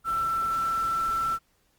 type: tone in noise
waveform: sine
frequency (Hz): 1338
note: E6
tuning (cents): +25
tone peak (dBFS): -24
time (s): 0.04-1.39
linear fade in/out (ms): 50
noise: pink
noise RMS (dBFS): -42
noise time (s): 0.04-1.39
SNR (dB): +15
effects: pink hiss -68 dBFS RMS until 1.78 s + Opus 32 kbps